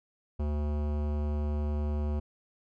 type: tone with hard clipping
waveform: sine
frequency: 74.1 Hz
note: D2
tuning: 16 cents sharp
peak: -30 dBFS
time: 0.39-2.2 s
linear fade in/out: 10 ms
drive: 18 dB
effects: none